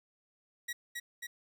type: tone with echo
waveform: sawtooth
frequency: 1914 Hz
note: A#6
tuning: 45 cents sharp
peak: -32 dBFS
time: 0.68-0.73 s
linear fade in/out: 10 ms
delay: 270 ms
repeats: 2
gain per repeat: -2 dB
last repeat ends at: 1.27 s
effects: none